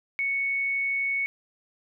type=tone; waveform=sine; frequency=2217 Hz; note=C#7; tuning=in tune; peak=-24 dBFS; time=0.19-1.26 s; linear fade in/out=0 ms; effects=none